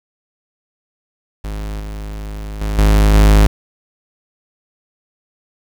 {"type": "tone with level steps", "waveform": "45% pulse", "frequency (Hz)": 51.91, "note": "G#1", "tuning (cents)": 0, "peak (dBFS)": [-22, -25, -17, -8, -6], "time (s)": [1.44, 3.47], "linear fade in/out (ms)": 5, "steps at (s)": [1.8, 2.61, 2.78, 3.14], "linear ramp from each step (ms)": 5, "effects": ["7-bit"]}